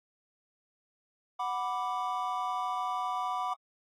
triangle chord, B minor, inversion second, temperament equal, 740 / 987.8 / 1174.7 Hz, F#5 / B5 / D6, 0 / 0 / 0 cents, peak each -33 dBFS, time 1.39-3.54 s, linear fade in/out 10 ms, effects AAC 48 kbps

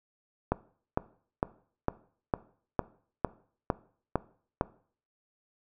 click train, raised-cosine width 1 ms, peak -11 dBFS, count 10, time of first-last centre 0.52-4.611 s, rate 2.2 Hz, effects noise-tail reverb RT60 0.5 s tail -19 dB re dry

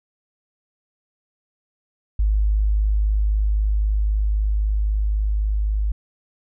sine tone with level ramp, 51.91 Hz, G#1, in tune, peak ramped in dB -15 to -18 dBFS, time 2.19-5.92 s, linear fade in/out 5 ms, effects none

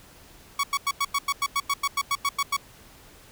sawtooth tone bursts, 1122 Hz, C#6, 21 cents sharp, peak -18 dBFS, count 15, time 0.59-2.567 s, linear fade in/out 5 ms, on 45 ms, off 93 ms, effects pink hiss -51 dBFS RMS until 3.31 s

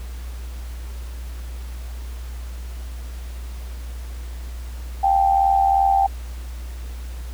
sine tone with amplitude modulation, 784 Hz, G5, in tune, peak -11 dBFS, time 5.03-6.07 s, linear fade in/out 10 ms, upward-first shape sine, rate 82.9 Hz, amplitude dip 65%, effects added 60 Hz sine -29 dBFS peak until 7.33 s + pink hiss -45 dBFS RMS until 7.33 s

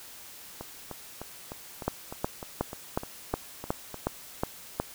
two click trains, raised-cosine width 1 ms, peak -23 / -12 dBFS, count 12 / 9, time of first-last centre 0.61-3.943 / 1.88-4.8 s, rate 3.3 / 2.74 Hz, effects white hiss -47 dBFS RMS until 4.94 s

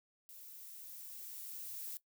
violet noise with level ramp, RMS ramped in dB -54 to -44 dBFS, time 0.29-1.97 s, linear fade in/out 0 ms, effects noise-tail reverb RT60 0.1 s tail -17 dB re dry

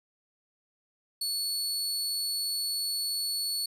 sawtooth tone, 4417 Hz, C#8, 7 cents flat, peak -26 dBFS, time 1.21-3.66 s, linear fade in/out 5 ms, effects resampled to 32000 Hz

